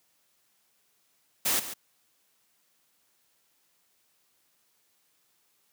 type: noise with echo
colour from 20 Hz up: white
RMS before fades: -26 dBFS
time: 1.45-1.6 s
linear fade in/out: 10 ms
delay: 140 ms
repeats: 1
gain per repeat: -12 dB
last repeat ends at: 1.74 s
effects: white hiss -70 dBFS RMS until 5.72 s + high-pass 100 Hz 12 dB/octave